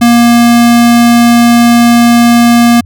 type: tone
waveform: square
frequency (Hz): 236.6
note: A#3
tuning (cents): +26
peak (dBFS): -3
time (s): 0.01-2.81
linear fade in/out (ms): 10
effects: added 90 Hz sine -28 dBFS peak until 2.85 s